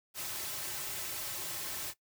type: noise with comb filter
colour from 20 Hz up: white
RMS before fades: -39 dBFS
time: 0.14-1.94 s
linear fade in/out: 50 ms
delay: 4.2 ms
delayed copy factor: -0.7
effects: noise-tail reverb RT60 0.1 s tail -17 dB re dry